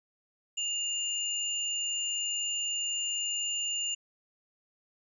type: tone pair together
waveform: sine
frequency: 2831 / 7068 Hz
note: F7 / A8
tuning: +23 / +7 cents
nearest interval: octave + major third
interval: 1584 cents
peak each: -32 / -33 dBFS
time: 0.57-3.95 s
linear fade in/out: 10 ms
effects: none